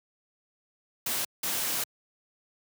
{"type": "noise bursts at uneven times", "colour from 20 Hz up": "white", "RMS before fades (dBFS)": -30, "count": 2, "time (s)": [[1.06, 1.25], [1.43, 1.84]], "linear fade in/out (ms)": 5, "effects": ["high-pass 100 Hz 12 dB/octave"]}